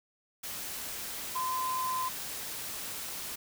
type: tone in noise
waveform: sine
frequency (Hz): 1027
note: C6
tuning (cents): -33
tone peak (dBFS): -30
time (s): 1.35-2.09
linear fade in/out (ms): 10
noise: white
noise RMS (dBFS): -39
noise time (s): 0.43-3.36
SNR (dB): +6
effects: none